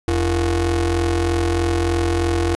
35% pulse ring-modulated tone, 127.6 Hz, C3, 43 cents flat, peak -12 dBFS, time 0.08-2.55 s, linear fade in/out 0 ms, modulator 213 Hz, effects resampled to 24000 Hz

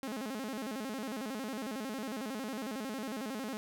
sawtooth tone with vibrato, 239.5 Hz, A#3, 47 cents sharp, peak -33 dBFS, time 0.03-3.57 s, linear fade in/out 0 ms, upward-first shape square, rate 11 Hz, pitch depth 200 cents each way, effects none

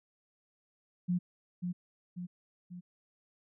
sine tone with echo, 177.9 Hz, F3, 32 cents sharp, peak -27 dBFS, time 1.08-1.19 s, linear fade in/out 20 ms, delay 540 ms, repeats 3, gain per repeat -5 dB, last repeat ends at 2.81 s, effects none

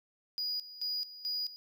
triangle tone with tremolo, 4907 Hz, D#8, 25 cents flat, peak -31 dBFS, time 0.38-1.56 s, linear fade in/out 0 ms, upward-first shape square, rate 2.3 Hz, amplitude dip 80%, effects none

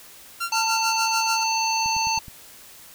sawtooth tone with tremolo, 1377 Hz, F6, 25 cents flat, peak -20 dBFS, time 0.4-1.44 s, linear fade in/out 10 ms, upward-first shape sine, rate 6.8 Hz, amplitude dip 95%
harmonic tone, 892 Hz, A5, 23 cents sharp, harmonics 1 / 3 / 5 / 7, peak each -23 / -28 / -27 / -29 dBFS, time 0.52-2.19 s, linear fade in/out 5 ms
click train, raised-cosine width 5 ms, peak -28 dBFS, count 5, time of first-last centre 1.86-2.282 s, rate 9.48 Hz
effects white hiss -46 dBFS RMS until 2.94 s

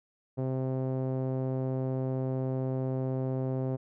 sawtooth tone with low-pass filter, 130.81 Hz, C3, in tune, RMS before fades -31 dBFS, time 0.37-3.77 s, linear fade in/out 20 ms, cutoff 560 Hz, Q 1.5, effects none

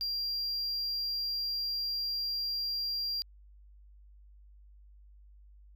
triangle tone, 4760 Hz, D8, 22 cents sharp, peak -30 dBFS, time 0.01-3.22 s, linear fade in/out 0 ms, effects added 50 Hz sine -53 dBFS peak until 5.75 s

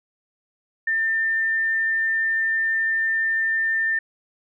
sine tone, 1797 Hz, A6, 36 cents sharp, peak -19 dBFS, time 0.87-3.99 s, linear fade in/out 5 ms, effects none

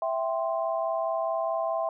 sine chord, C major, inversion first, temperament equal, 659.3 / 784 / 1046.5 Hz, E5 / G5 / C6, 0 / 0 / 0 cents, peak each -27 / -33 / -33 dBFS, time 0.02-1.89 s, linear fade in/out 2 ms, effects none

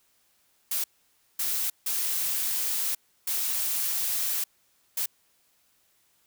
blue noise bursts at uneven times, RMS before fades -28 dBFS, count 5, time 0.71-0.84 / 1.39-1.7 / 1.86-2.95 / 3.27-4.44 / 4.97-5.06 s, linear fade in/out 5 ms, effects white hiss -67 dBFS RMS until 6.26 s

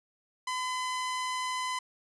sawtooth tone, 1014 Hz, B5, 45 cents sharp, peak -27 dBFS, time 0.47-1.79 s, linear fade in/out 5 ms, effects resampled to 22050 Hz

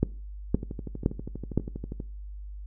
two click trains, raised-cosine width 3 ms, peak -9 / -22 dBFS, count 4 / 19, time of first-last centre 0.03-1.576 / 0.55-2.002 s, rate 1.94 / 12.4 Hz, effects noise-tail reverb RT60 0.4 s tail -21 dB re dry + added 50 Hz sine -37 dBFS peak until 2.66 s

